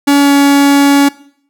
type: tone with pitch glide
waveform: 45% pulse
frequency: 283.4 to 281.8 Hz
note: C#4 to C#4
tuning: +38 to +29 cents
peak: -5 dBFS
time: 0.07-1.09 s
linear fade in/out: 10 ms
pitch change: -9 cents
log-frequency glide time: 0.2-0.32 s
effects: noise-tail reverb RT60 0.6 s tail -20 dB re dry